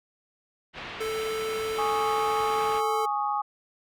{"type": "low-pass noise", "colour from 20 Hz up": "white", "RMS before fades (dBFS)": -39, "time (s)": [0.73, 2.82], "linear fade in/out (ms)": 50, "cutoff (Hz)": 3200, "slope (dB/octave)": 24}
{"type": "tone", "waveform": "square", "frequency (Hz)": 440, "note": "A4", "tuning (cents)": 0, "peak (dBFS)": -29, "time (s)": [1, 3.06], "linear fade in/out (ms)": 10}
{"type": "chord", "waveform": "sine", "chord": "Ab suspended fourth", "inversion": "none", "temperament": "equal", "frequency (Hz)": [830.6, 1108.7, 1244.5], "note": ["Ab5", "Db6", "Eb6"], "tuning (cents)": [0, 0, 0], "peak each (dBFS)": [-27, -31, -31], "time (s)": [1.78, 3.42], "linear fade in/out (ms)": 10}
{"effects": []}